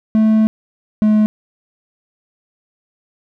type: tone pair in turn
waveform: triangle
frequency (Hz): 218.3 / 213.7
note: A3 / G#3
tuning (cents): -13 / +50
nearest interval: unison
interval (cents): 37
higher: first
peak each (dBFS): -7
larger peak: neither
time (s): 0.15-0.47 / 1.02-1.26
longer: first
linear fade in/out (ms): 0
effects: none